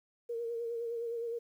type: tone with vibrato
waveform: sine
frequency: 466.1 Hz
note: A#4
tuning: in tune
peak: -34 dBFS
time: 0.29-1.39 s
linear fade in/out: 10 ms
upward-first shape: sine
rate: 9.7 Hz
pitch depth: 35 cents each way
effects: 11-bit